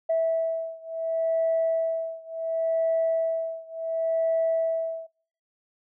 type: beating tone pair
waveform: sine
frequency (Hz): 654 / 654.7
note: E5 / E5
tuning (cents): -14 / -12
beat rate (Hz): 0.7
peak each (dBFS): -25 / -26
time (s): 0.09-5.07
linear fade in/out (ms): 10
effects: noise-tail reverb RT60 0.6 s tail -26 dB re dry + tanh soft clip ceiling -16 dBFS